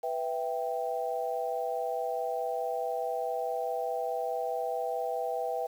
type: chord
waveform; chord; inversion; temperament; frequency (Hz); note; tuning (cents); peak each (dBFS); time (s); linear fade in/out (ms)
sine; E minor; second; equal; 493.9 / 659.3 / 784; B4 / E5 / G5; 0 / 0 / 0; -34; 0.03-5.67; 10
effects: 9-bit